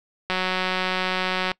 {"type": "click train", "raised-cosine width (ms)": 0.3, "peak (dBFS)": -8, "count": 226, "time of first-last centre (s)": [0.3, 1.516], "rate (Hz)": 185, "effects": ["noise-tail reverb RT60 0.1 s tail -24 dB re dry"]}